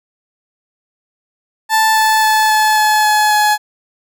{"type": "tone with pitch steps", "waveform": "30% pulse", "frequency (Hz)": [880, 873.9, 867.9, 861.9, 855.9, 850, 844.2], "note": ["A5", "A5", "A5", "A5", "A5", "G#5", "G#5"], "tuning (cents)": [0, -12, -24, -36, -48, 40, 28], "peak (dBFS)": -7, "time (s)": [1.69, 3.58], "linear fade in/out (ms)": 50, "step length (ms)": 270, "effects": []}